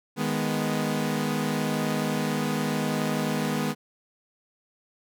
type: chord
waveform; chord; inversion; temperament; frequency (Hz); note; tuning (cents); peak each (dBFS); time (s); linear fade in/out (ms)
sawtooth; G# minor; second; equal; 155.56 / 207.7 / 246.9; D#3 / G#3 / B3; 0 / 0 / 0; -26 / -25 / -25; 0.16-3.75; 50
effects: none